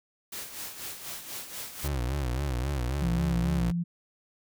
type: noise with tremolo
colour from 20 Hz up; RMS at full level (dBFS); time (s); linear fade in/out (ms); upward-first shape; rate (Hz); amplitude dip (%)
white; -37; 0.32-1.88; 5; sine; 4.1; 60
type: tone with vibrato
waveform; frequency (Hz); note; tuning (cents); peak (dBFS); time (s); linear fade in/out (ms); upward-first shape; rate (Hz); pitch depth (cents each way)
30% pulse; 65.7; C2; +8; -25; 1.83-3.72; 20; sine; 3.7; 170
type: tone with pitch glide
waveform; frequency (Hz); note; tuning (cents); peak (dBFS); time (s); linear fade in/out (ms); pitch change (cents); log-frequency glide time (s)
sine; 170 to 171.88; F3 to F3; -46 to -27; -26; 3.01-3.84; 20; +19; 3.32-3.48
effects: none